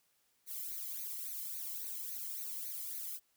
violet noise with flanger, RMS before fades -42 dBFS, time 0.46-3.2 s, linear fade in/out 50 ms, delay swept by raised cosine 0.47 to 0.99 ms, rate 3.6 Hz, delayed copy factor +0.9, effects white hiss -75 dBFS RMS until 3.36 s

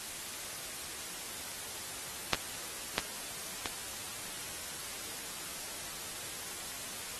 clicks, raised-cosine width 0.2 ms, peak -7 / -27 / -10 / -15 dBFS, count 4, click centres 2.333 / 2.551 / 2.981 / 3.658 s, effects white hiss -42 dBFS RMS until 7.19 s + AAC 32 kbps

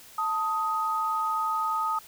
sine tone pair together, 885.5 / 1254 Hz, A5 / D#6, +11 / +13 cents, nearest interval tritone, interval 602 cents, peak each -30 / -26 dBFS, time 0.18-1.99 s, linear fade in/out 5 ms, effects white hiss -50 dBFS RMS until 2.07 s

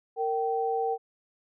sine tone pair together, 460 / 773.6 Hz, A#4 / G5, -23 / -23 cents, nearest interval major sixth, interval 900 cents, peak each -28 dBFS, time 0.16-0.98 s, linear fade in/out 50 ms, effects none

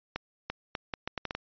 accelerating click train, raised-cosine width 0.3 ms, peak -16 dBFS, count 9, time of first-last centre 0.16-1.35 s, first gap 340 ms, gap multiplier 0.74, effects resampled to 11025 Hz

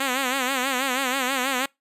5% pulse tone with vibrato, 261.6 Hz, C4, in tune, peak -11 dBFS, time 0-1.66 s, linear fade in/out 5 ms, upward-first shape sine, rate 6.2 Hz, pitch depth 100 cents each way, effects noise-tail reverb RT60 0.2 s tail -26 dB re dry + resampled to 32000 Hz

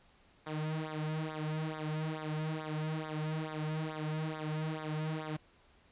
sawtooth tone with flanger, 155.56 Hz, D#3, in tune, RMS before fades -37 dBFS, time 0.46-5.37 s, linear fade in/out 10 ms, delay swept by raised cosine 0.34 to 3.84 ms, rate 2.3 Hz, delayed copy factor -0.85, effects pink hiss -65 dBFS RMS until 5.91 s + resampled to 8000 Hz

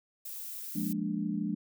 violet noise, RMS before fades -41 dBFS, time 0.25-0.93 s, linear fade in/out 5 ms
sine chord, Bb dominant seventh, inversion second, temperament equal, 174.61 / 207.7 / 233.1 / 293.7 Hz, F3 / Ab3 / Bb3 / D4, 0 / 0 / 0 / 0 cents, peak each -36 / -33 / -39 / -36 dBFS, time 0.75-1.55 s, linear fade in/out 10 ms
effects none

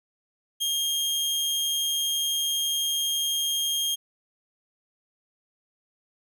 sawtooth tone, 3226 Hz, G7, 49 cents sharp, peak -21 dBFS, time 0.6-3.96 s, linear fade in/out 20 ms, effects none

